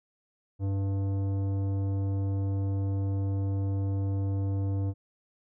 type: tone with tanh clipping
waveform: triangle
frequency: 98 Hz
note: G2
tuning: in tune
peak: -28 dBFS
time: 0.59-4.94 s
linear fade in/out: 50 ms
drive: 17 dB
effects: none